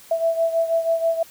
sine beating tone pair, 659.3 / 665.5 Hz, E5 / E5, 0 / +16 cents, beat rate 6.2 Hz, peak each -19 / -24 dBFS, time 0.11-1.23 s, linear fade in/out 5 ms, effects white hiss -47 dBFS RMS until 1.3 s

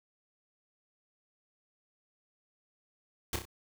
pink noise with echo, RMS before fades -32 dBFS, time 3.33-3.36 s, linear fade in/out 2 ms, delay 31 ms, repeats 3, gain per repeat -6 dB, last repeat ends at 3.453 s, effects none

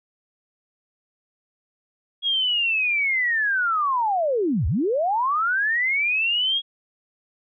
sine linear two-way sweep, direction down then up, 3322 to 62.5 to 3322 Hz, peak -19 dBFS, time 2.22-6.62 s, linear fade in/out 50 ms, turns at 4.67 s, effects none

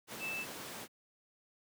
sine tone in noise, 2637 Hz, E7, in tune, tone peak -37 dBFS, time 0.19-0.46 s, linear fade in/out 50 ms, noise pink, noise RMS -44 dBFS, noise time 0.07-0.88 s, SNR +4 dB, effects high-pass 200 Hz 12 dB/octave

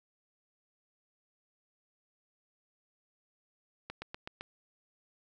slowing click train, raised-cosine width 0.3 ms, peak -24 dBFS, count 5, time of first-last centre 3.9-4.41 s, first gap 120 ms, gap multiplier 1.04, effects none

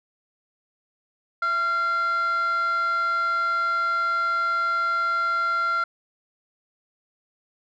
sine tone with frequency modulation, 1378 Hz, F6, 24 cents flat, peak -18 dBFS, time 1.42-5.84 s, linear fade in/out 5 ms, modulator 713 Hz, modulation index 0.28, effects tanh soft clip ceiling -20 dBFS

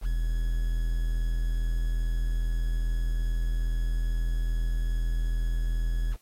triangle tone with quantisation, 41.2 Hz, E1, in tune, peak -22 dBFS, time 0.01-6.17 s, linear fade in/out 50 ms, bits 8, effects white hiss -65 dBFS RMS until 6.21 s + AAC 48 kbps

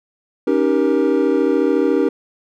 triangle chord, Eb dominant seventh, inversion third, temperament equal with one note detuned, 277.2 / 311.1 / 392 / 472.1 Hz, Db4 / Eb4 / G4 / Bb4, 0 / 0 / 0 / +22 cents, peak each -17 dBFS, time 0.47-2.09 s, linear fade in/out 5 ms, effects none

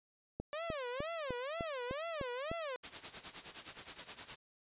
click train, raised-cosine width 2 ms, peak -26 dBFS, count 8, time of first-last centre 0.4-2.515 s, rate 3.31 Hz
sawtooth tone with vibrato, 572 Hz, D5, 46 cents flat, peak -35 dBFS, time 0.53-2.76 s, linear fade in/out 0 ms, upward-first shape sine, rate 2.1 Hz, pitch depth 290 cents each way
white noise with tremolo, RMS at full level -43 dBFS, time 2.83-4.36 s, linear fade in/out 10 ms, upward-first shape sine, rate 9.6 Hz, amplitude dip 80%
effects resampled to 8000 Hz

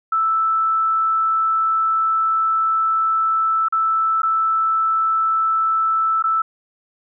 sine tone with dropouts, 1318.5 Hz, E6, in tune, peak -15 dBFS, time 0.12-6.42 s, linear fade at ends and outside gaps 5 ms, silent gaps 3.685-3.724 / 4.22-4.231 / 6.225-6.239 s, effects none

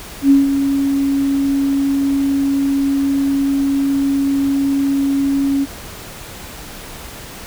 sine tone with ADSR envelope, 276.6 Hz, C#4, 4 cents flat, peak -5 dBFS, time 0.22-5.66 s, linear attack 83 ms, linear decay 160 ms, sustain -8 dB, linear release 29 ms, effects pink hiss -33 dBFS RMS until 7.46 s

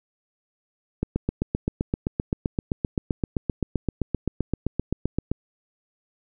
click train, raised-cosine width 3 ms, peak -10 dBFS, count 34, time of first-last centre 1.03-5.316 s, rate 7.7 Hz, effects none

